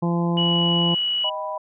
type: harmonic tone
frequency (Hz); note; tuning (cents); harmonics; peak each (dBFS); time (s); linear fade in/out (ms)
171.2; F3; -34; 1 / 2 / 3 / 4 / 5 / 6; -20 / -27 / -32 / -34 / -32 / -33; 0.02-0.95; 10
type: click train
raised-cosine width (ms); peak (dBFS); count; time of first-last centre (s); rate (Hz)
0.2; -26; 61; 0.37-1.236; 69.3
type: tone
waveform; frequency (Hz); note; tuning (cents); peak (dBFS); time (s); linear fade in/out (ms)
sine; 2935; F#7; -15; -20; 0.37-1.3; 10
type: chord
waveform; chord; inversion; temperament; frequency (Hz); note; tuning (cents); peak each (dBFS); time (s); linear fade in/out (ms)
sine; Eb augmented; none; equal; 622.3 / 784 / 987.8; Eb5 / G5 / B5; 0 / 0 / 0; -29 / -34 / -29; 1.24-1.58; 5
effects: resampled to 8000 Hz